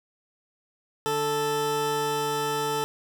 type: tone pair together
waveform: 20% pulse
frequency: 146.83 / 440 Hz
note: D3 / A4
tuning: 0 / 0 cents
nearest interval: octave + perfect fifth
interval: 1900 cents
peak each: -30 / -20 dBFS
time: 1.06-2.84 s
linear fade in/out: 0 ms
effects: none